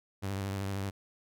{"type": "tone with vibrato", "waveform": "sawtooth", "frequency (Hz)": 98, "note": "G2", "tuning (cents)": 0, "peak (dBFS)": -29, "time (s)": [0.22, 0.91], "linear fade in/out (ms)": 20, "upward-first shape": "sine", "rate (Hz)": 13, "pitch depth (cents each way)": 40, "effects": []}